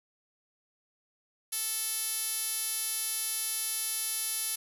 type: tone with band-pass filter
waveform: 5% pulse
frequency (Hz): 440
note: A4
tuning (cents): 0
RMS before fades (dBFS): -33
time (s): 1.52-4.56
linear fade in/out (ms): 10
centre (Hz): 10000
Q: 5.8
effects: none